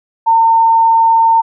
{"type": "tone", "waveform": "sine", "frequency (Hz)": 908, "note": "A#5", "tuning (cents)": -46, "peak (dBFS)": -6, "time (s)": [0.26, 1.42], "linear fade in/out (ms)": 20, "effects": []}